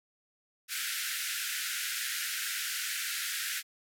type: band-pass noise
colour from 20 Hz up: pink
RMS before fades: -35 dBFS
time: 0.68-3.63 s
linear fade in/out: 50 ms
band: 1400 to 16000 Hz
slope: 96 dB/octave
effects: none